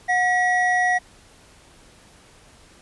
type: tone pair together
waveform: triangle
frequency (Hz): 728.3 / 1921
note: F#5 / B6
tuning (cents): -28 / -48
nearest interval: octave + perfect fourth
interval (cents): 1680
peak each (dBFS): -18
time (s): 0.08-0.99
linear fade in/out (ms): 20
effects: pink hiss -51 dBFS RMS until 2.81 s + resampled to 24000 Hz